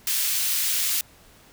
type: high-pass noise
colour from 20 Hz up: white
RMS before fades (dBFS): -24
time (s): 0.07-1.01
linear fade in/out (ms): 2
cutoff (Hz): 2200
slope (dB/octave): 12
effects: pink hiss -53 dBFS RMS until 1.52 s